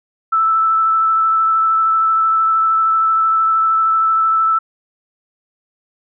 sine tone with vibrato, 1318.5 Hz, E6, in tune, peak -11 dBFS, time 0.32-4.59 s, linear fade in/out 10 ms, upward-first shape triangle, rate 13 Hz, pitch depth 14 cents each way, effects none

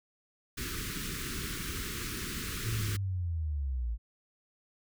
pink band-stop noise, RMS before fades -37 dBFS, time 0.57-2.97 s, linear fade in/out 10 ms, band 420 to 1200 Hz, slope 48 dB/octave
sine linear sweep, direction down, 115.8 to 53.7 Hz, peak -30 dBFS, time 2.62-3.98 s, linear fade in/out 50 ms
effects none

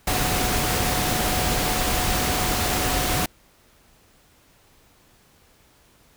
sine tone in noise, 733 Hz, F#5, 16 cents flat, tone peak -30 dBFS, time 0.07-3.26 s, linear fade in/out 5 ms, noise pink, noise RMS -23 dBFS, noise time 0.07-3.26 s, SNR -10 dB, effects pink hiss -57 dBFS RMS until 6.16 s

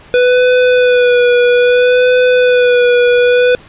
square tone with vibrato, 493.9 Hz, B4, in tune, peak -7 dBFS, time 0.14-3.55 s, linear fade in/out 0 ms, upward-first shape sine, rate 0.61 Hz, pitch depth 24 cents each way, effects pink hiss -39 dBFS RMS until 3.68 s + resampled to 8000 Hz

